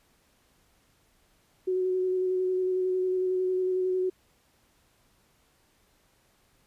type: tone with vibrato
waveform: sine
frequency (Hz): 370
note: F#4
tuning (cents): 0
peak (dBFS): -24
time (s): 1.67-4.1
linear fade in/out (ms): 10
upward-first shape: square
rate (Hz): 11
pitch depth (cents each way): 12
effects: pink hiss -66 dBFS RMS until 6.66 s + resampled to 32000 Hz